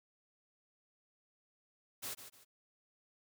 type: noise with echo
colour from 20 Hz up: white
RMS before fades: -42 dBFS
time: 2.02-2.15 s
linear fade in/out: 20 ms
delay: 150 ms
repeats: 2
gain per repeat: -10 dB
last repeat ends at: 2.45 s
effects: none